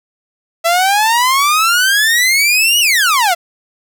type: exponential two-way sweep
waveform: sawtooth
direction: up then down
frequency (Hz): 659.3 to 2960 to 659.3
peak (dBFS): -6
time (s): 0.64-3.35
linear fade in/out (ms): 20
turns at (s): 2.8
effects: none